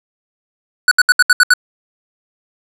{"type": "tone bursts", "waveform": "square", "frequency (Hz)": 1480, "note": "F#6", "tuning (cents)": 0, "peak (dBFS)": -6, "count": 7, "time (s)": [0.88, 1.537], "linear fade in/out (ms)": 2, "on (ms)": 33, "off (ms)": 71, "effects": ["low-pass 11000 Hz 12 dB/octave"]}